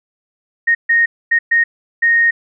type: tone bursts at uneven times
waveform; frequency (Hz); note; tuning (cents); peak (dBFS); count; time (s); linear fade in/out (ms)
sine; 1858; A#6; -6; -9; 5; 0.67-0.75 / 0.89-1.06 / 1.31-1.39 / 1.51-1.64 / 2.02-2.31; 10
effects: none